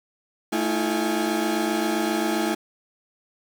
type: tone cluster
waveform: 35% pulse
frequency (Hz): 220.2 / 317.7 / 345.3 / 828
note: A3 / D#4 / F4 / G#5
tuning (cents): +2 / +36 / -20 / -5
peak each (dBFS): -26 / -25 / -25 / -29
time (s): 0.52-2.55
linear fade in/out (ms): 10
effects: 8-bit